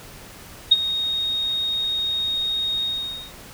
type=tone with ADSR envelope; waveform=sine; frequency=3729 Hz; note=A#7; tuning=in tune; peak=-7 dBFS; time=0.71-3.33 s; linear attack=10 ms; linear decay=32 ms; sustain=-14 dB; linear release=500 ms; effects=pink hiss -42 dBFS RMS until 3.53 s